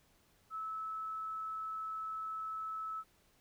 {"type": "tone", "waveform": "sine", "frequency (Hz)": 1303, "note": "E6", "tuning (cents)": -20, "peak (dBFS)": -38, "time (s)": [0.5, 3.04], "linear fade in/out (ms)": 50, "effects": ["pink hiss -70 dBFS RMS until 3.4 s"]}